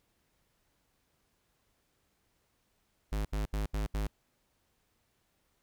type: tone bursts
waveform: square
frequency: 51.91 Hz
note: G#1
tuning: in tune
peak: -31 dBFS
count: 5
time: 3.12-4.07 s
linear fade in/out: 5 ms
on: 130 ms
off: 75 ms
effects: pink hiss -75 dBFS RMS until 5.62 s